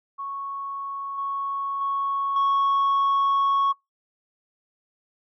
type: tone with level steps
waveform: sine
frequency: 1106 Hz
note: C#6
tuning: 4 cents flat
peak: -29 / -25 / -22 / -16 dBFS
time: 0.18-3.73 s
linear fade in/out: 20 ms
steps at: 1.18 / 1.81 / 2.36 s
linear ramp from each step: 2 ms
effects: noise-tail reverb RT60 0.2 s tail -26 dB re dry + tanh soft clip ceiling -17 dBFS